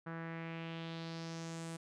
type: tone with low-pass filter sweep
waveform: sawtooth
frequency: 164.81 Hz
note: E3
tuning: in tune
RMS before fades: -44 dBFS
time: 0.06-1.77 s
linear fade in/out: 10 ms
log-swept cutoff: 1500 to 9100 Hz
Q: 2.7
effects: none